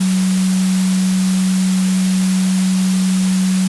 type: tone in noise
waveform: sine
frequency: 187.1 Hz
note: F#3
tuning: 20 cents sharp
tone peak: -12 dBFS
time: 0-3.68 s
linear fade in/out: 10 ms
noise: white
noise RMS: -25 dBFS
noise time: 0-3.68 s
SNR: +10 dB
effects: resampled to 24000 Hz